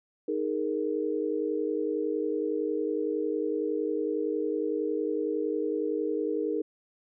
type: chord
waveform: sine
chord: D# suspended fourth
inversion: none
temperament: equal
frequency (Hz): 311.1 / 415.3 / 466.2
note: D#4 / G#4 / A#4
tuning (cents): 0 / 0 / 0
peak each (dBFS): -31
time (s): 0.28-6.62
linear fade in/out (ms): 5
effects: none

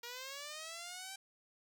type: linear sweep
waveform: 5% pulse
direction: up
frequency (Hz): 468.4 to 784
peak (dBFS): -33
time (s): 0.03-1.16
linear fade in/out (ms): 5
effects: none

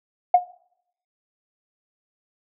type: tone with exponential decay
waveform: sine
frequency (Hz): 719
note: F#5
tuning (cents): -50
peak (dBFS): -6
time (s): 0.34-0.43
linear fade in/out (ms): 5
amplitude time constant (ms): 19
effects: noise-tail reverb RT60 0.7 s tail -20 dB re dry + tanh soft clip ceiling -3 dBFS

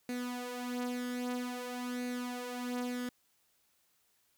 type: tone with flanger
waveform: sawtooth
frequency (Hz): 246.9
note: B3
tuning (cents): 0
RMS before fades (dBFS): -38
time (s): 0.09-3.09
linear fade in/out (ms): 2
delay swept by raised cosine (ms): 0.46 to 4.66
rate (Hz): 0.51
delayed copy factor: +0.65
effects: white hiss -73 dBFS RMS until 4.37 s

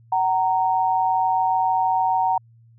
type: tone pair together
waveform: sine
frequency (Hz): 753.7 / 927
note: F#5 / A#5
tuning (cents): +32 / -10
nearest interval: major third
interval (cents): 358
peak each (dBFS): -20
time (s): 0.12-2.38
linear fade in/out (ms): 5
effects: added 115 Hz sine -49 dBFS peak until 2.78 s

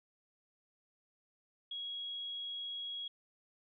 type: tone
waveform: sine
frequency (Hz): 3314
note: G#7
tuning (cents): -4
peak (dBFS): -39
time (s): 1.71-3.08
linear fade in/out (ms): 5
effects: none

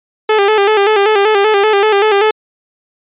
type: tone with vibrato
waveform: sawtooth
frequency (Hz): 415.3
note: G#4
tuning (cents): 0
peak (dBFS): -4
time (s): 0.29-2.31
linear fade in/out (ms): 5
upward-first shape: square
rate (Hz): 5.2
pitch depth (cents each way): 70
effects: resampled to 8000 Hz

